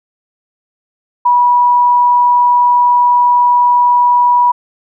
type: tone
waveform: sine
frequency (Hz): 974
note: B5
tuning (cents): -24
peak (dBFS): -6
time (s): 1.25-4.52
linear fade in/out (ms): 10
effects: none